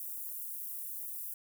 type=high-pass noise; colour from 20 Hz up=pink; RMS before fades=-41 dBFS; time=0-1.34 s; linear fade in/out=2 ms; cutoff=12000 Hz; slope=24 dB/octave; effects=none